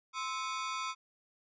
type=ring-modulated tone; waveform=sawtooth; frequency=1174.7 Hz; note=D6; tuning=in tune; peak=-28 dBFS; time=0.13-0.95 s; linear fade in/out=50 ms; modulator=134 Hz; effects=resampled to 16000 Hz